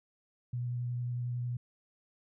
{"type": "tone with vibrato", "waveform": "sine", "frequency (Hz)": 122.1, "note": "B2", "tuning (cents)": -19, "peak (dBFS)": -32, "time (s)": [0.53, 1.57], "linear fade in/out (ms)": 5, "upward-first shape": "sine", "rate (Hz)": 11, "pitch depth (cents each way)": 12, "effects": []}